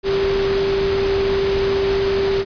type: tone in noise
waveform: sine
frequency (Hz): 392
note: G4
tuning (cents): 0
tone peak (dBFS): -16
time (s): 0.03-2.45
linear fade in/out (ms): 50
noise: pink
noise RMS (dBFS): -25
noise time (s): 0.03-2.45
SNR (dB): +6
effects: resampled to 11025 Hz